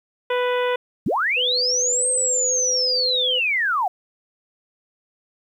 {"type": "harmonic tone", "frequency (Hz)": 494.9, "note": "B4", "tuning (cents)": 4, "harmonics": [1, 2, 3, 4, 5, 6, 7], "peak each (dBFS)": [-20, -26, -30, -32, -34, -36, -37], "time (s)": [0.3, 0.76], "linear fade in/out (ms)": 5}
{"type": "linear two-way sweep", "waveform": "sine", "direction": "up then down", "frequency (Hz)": [117.7, 8470, 693], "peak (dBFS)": -18, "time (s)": [1.06, 3.88], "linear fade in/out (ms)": 5, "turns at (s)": 2.08}
{"type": "tone with pitch glide", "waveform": "sine", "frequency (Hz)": [498.4, 505.4], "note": ["B4", "B4"], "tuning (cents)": [16, 40], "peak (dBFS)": -26, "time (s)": [1.36, 3.4], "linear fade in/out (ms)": 20, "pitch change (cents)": 24, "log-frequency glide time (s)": [2.03, 2.1]}
{"effects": ["9-bit"]}